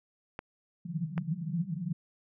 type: clicks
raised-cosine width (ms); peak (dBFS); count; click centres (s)
0.5; -22; 2; 0.391 / 1.179
type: band-pass noise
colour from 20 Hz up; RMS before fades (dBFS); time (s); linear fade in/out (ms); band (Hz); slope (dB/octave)
white; -34; 0.85-1.93; 10; 150 to 180; 96
effects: none